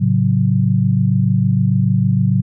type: chord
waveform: sine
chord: F# minor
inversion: first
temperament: equal with one note detuned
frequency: 110 / 136.68 / 185 Hz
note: A2 / C#3 / F#3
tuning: 0 / -24 / 0 cents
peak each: -16 dBFS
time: 0-2.42 s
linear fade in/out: 20 ms
effects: none